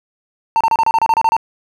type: tone bursts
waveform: triangle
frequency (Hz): 902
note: A5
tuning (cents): +43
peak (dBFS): -8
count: 11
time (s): 0.56-1.366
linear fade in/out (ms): 0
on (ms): 46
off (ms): 30
effects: none